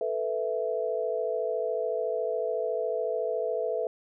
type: chord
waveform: sine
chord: A suspended second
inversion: none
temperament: equal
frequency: 440 / 493.9 / 659.3 Hz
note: A4 / B4 / E5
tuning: 0 / 0 / 0 cents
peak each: -31 dBFS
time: 0.01-3.87 s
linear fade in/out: 2 ms
effects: none